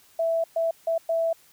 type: tone bursts at uneven times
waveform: sine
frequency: 660 Hz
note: E5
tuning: 2 cents sharp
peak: -21 dBFS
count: 4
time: 0.19-0.44 / 0.56-0.71 / 0.87-0.98 / 1.09-1.33 s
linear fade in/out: 5 ms
effects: white hiss -57 dBFS RMS until 1.52 s